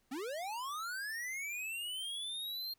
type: linear sweep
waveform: square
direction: up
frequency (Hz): 239.1 to 4235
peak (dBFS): -39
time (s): 0.11-2.74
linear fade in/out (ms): 10
effects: pink hiss -75 dBFS RMS until 2.78 s